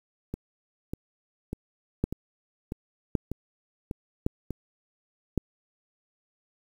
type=two click trains; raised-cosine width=3 ms; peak=-11 / -19 dBFS; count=4 / 8; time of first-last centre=2.04-5.377 / 0.34-4.507 s; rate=0.899 / 1.68 Hz; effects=8-bit